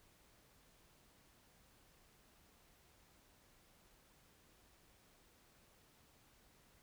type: silence
effects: pink hiss -69 dBFS RMS until 6.82 s